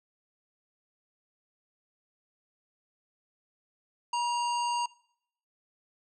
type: harmonic tone with a mistuned harmonic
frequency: 932.3 Hz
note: A#5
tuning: in tune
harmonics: 1 / 3 / 5 / 7 / 9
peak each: -27 / -37 / -41 / -44 / -46 dBFS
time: 4.13-4.86 s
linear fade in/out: 5 ms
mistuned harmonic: 1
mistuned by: +47 cents
effects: noise-tail reverb RT60 0.7 s tail -22 dB re dry